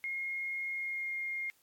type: tone with pitch glide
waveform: sine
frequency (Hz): 2146 to 2129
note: C7 to C7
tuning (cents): +43 to +30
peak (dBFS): -34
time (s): 0.04-1.5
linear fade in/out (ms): 0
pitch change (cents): -13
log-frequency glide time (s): 0.71-1.13
effects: white hiss -69 dBFS RMS until 1.62 s + AAC 64 kbps